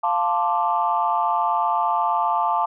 sine chord, D minor seventh, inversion first, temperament equal, 698.5 / 880 / 1046.5 / 1174.7 Hz, F5 / A5 / C6 / D6, 0 / 0 / 0 / 0 cents, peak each -24 / -21 / -26 / -24 dBFS, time 0.03-2.66 s, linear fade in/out 10 ms, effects tanh soft clip ceiling -8 dBFS

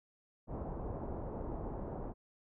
pink low-pass noise, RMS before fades -41 dBFS, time 0.47-2.14 s, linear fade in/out 50 ms, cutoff 880 Hz, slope 24 dB/octave, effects none

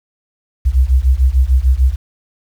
sine beating tone pair, 61.5 / 68.2 Hz, B1 / C#2, -7 / -28 cents, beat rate 6.7 Hz, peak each -11 dBFS, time 0.65-1.96 s, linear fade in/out 20 ms, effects tanh soft clip ceiling -1 dBFS + 7-bit

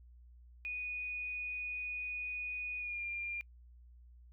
sine tone with pitch glide, 2474 to 2397 Hz, D#7 to D7, -10 to +35 cents, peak -37 dBFS, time 0.65-3.41 s, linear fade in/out 0 ms, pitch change -55 cents, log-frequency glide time 2.78-3.02 s, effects noise-tail reverb RT60 0.1 s tail -26 dB re dry + added 60 Hz sine -55 dBFS peak until 4.32 s

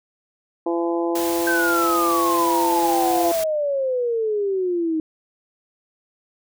harmonic tone, 169.6 Hz, E3, 50 cents sharp, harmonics 2 / 3 / 4 / 5 / 6, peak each -21 / -27 / -29 / -30 / -34 dBFS, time 0.66-3.32 s, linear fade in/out 5 ms
white noise, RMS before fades -30 dBFS, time 1.15-3.44 s, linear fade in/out 5 ms
sine exponential sweep, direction down, 1568 to 311.6 Hz, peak -19 dBFS, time 1.47-5 s, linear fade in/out 2 ms
effects none

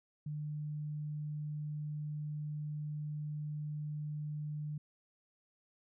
sine tone, 150 Hz, D3, 37 cents sharp, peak -37 dBFS, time 0.26-4.78 s, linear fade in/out 5 ms, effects none

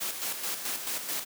white noise with tremolo, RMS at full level -32 dBFS, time 0-1.25 s, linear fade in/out 20 ms, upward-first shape square, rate 4.6 Hz, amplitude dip 50%, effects high-pass 200 Hz 12 dB/octave

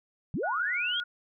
sine linear sweep, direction up, 113.3 to 3355 Hz, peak -28 dBFS, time 0.34-1 s, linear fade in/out 0 ms
sine tone with vibrato, 1448 Hz, F#6, 38 cents flat, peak -32 dBFS, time 0.43-1.04 s, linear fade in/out 10 ms, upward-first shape square, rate 5 Hz, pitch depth 13 cents each way
effects none

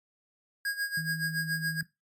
square tone with tremolo, 1636 Hz, G#6, 26 cents flat, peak -28 dBFS, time 0.65-1.81 s, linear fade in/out 2 ms, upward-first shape sine, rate 7.1 Hz, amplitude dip 80%
sine tone, 159.8 Hz, D#3, 47 cents sharp, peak -34 dBFS, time 0.97-1.83 s, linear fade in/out 5 ms
effects noise-tail reverb RT60 0.2 s tail -17 dB re dry + MP3 96 kbps

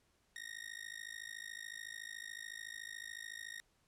sawtooth tone with amplitude modulation, 1864.7 Hz, A#6, in tune, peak -38 dBFS, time 0.36-3.6 s, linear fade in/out 0 ms, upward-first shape sine, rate 53.8 Hz, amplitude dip 100%, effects pink hiss -75 dBFS RMS until 3.87 s + low-pass 11000 Hz 12 dB/octave

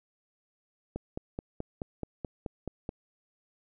click train, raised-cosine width 2 ms, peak -21 dBFS, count 10, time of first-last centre 0.96-2.891 s, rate 4.66 Hz, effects none

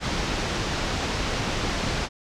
pink low-pass noise, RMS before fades -27 dBFS, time 0-2.09 s, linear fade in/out 50 ms, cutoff 6100 Hz, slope 24 dB/octave, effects none

